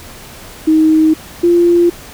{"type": "tone pair in turn", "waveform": "sine", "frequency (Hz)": [314.7, 345.9], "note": ["D#4", "F4"], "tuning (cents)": [20, -17], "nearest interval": "major second", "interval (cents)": 163, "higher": "second", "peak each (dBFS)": -6, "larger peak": "neither", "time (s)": [[0.67, 1.14], [1.43, 1.9]], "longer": "neither", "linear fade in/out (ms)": 10, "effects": ["pink hiss -34 dBFS RMS until 2.13 s"]}